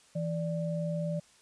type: tone pair together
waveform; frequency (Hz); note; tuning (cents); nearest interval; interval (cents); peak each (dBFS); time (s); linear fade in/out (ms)
sine; 164.81 / 587.3; E3 / D5; 0 / 0; octave + minor seventh; 2200; -31 / -35; 0.15-1.2; 10
effects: white hiss -61 dBFS RMS until 1.41 s + resampled to 22050 Hz

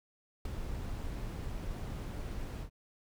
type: noise with ADSR envelope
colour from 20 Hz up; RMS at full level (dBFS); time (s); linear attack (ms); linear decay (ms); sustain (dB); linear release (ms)
brown; -32; 0.45-2.7; 4; 7; -7; 89
effects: none

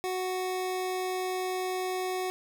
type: tone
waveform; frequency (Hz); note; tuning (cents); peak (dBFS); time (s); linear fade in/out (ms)
25% pulse; 370; F#4; 0; -26; 0.04-2.3; 0
effects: none

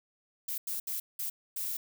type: noise bursts at uneven times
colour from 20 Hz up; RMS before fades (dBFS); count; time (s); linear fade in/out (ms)
violet; -35; 5; 0.48-0.58 / 0.67-0.8 / 0.87-1 / 1.19-1.3 / 1.56-1.77; 5
effects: none

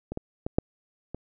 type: clicks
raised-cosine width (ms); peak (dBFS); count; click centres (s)
2; -20 / -18 / -16 / -7 / -21; 5; 0.12 / 0.174 / 0.465 / 0.585 / 1.146
effects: none

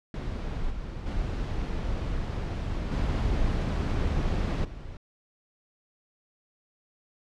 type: noise with level steps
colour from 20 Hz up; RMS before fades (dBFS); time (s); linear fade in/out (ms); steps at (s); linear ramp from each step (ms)
brown; -32 / -36 / -30 / -26 / -40; 0.14-4.97; 2; 0.7 / 1.06 / 2.91 / 4.64; 10
effects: low-pass 5000 Hz 12 dB/octave

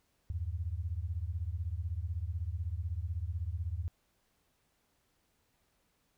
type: beating tone pair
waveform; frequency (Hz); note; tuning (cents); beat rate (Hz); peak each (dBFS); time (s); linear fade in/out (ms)
sine; 78.3 / 94.3; D#2 / F#2; +11 / +33; 16; -36 / -37; 0.3-3.88; 0
effects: pink hiss -75 dBFS RMS until 6.17 s

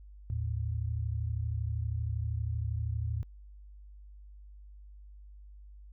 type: tone pair together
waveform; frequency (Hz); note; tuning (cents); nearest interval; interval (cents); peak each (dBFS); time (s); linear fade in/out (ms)
sine; 78.9 / 111.58; D#2 / A2; +25 / +25; tritone; 600; -33 / -33; 0.3-3.23; 0
effects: added 50 Hz sine -48 dBFS peak until 5.92 s

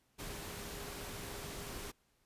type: tone in noise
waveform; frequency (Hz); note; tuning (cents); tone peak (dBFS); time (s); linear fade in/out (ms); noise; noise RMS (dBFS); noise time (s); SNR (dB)
sine; 406.2; G#4; -38; -53; 0.18-1.92; 20; pink; -45; 0.18-1.92; -11
effects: pink hiss -75 dBFS RMS until 2.25 s + resampled to 32000 Hz

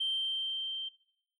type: tone with level ramp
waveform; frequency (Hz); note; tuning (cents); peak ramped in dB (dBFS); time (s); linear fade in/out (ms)
sine; 3136; G7; 0; -28 to -36; 0-0.89; 10
effects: noise-tail reverb RT60 0.7 s tail -18 dB re dry + tanh soft clip ceiling -25 dBFS

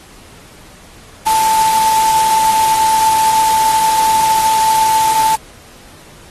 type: tone in noise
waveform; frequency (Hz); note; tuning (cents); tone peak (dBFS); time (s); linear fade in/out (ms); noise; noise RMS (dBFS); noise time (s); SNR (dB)
sine; 880; A5; 0; -10; 1.26-5.36; 10; white; -20; 1.26-5.36; +7
effects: pink hiss -41 dBFS RMS until 6.3 s + AAC 32 kbps

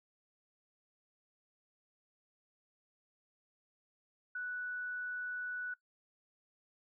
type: tone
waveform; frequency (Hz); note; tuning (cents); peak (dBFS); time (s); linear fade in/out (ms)
sine; 1480; F#6; 0; -37; 4.35-5.74; 5
effects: noise-tail reverb RT60 0.1 s tail -19 dB re dry

